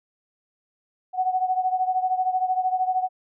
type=beating tone pair; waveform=sine; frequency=740 / 753 Hz; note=F#5 / F#5; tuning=0 / +30 cents; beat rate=13 Hz; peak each=-22 / -26 dBFS; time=1.13-3.09 s; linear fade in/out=50 ms; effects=none